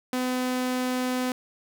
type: tone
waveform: sawtooth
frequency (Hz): 253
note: B3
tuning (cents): +42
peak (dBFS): -21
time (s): 0.13-1.32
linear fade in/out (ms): 2
effects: none